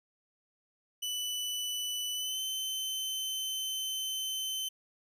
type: tone with pitch glide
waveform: sawtooth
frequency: 2981 to 3070 Hz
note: F#7 to G7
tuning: +12 to -37 cents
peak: -30 dBFS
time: 1.02-4.69 s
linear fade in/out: 10 ms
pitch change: +51 cents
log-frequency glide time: 2.14-2.4 s
effects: none